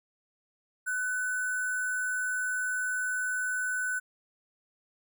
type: tone with sample-and-hold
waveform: sine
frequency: 1500 Hz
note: F#6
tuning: 23 cents sharp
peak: -28 dBFS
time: 0.86-4 s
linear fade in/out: 20 ms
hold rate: 8820 Hz
effects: none